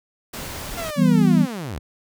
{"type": "noise", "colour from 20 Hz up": "pink", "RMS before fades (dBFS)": -32, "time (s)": [0.33, 0.91], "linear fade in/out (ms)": 10}
{"type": "linear sweep", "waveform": "sawtooth", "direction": "down", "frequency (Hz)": [698.5, 55], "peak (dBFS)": -24, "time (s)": [0.77, 1.79], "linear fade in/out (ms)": 10}
{"type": "chord", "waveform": "sine", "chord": "E minor", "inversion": "none", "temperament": "equal", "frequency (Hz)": [164.81, 196, 246.9], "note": ["E3", "G3", "B3"], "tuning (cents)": [0, 0, 0], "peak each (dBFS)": -17, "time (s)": [0.96, 1.47], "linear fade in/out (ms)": 50}
{"effects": []}